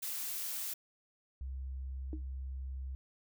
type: noise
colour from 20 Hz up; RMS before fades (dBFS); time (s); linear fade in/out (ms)
blue; -39; 0.02-0.74; 10
type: tone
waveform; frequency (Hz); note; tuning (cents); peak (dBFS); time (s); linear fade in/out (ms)
sine; 65.9; C2; +13; -38; 1.41-2.95; 0
type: tone with exponential decay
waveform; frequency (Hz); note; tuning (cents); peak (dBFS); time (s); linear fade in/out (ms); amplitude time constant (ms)
sine; 311.1; D#4; 0; -36; 2.13-2.23; 1; 20
effects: none